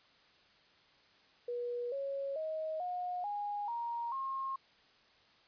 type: tone with pitch steps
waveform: sine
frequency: 483.4 / 552.1 / 630.5 / 720.1 / 822.4 / 939.3 / 1072.7 Hz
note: B4 / C#5 / D#5 / F#5 / G#5 / A#5 / C6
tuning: -37 / -7 / +23 / -47 / -17 / +13 / +43 cents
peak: -35 dBFS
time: 1.48-4.56 s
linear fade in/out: 5 ms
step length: 440 ms
effects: white hiss -65 dBFS RMS until 5.47 s + resampled to 11025 Hz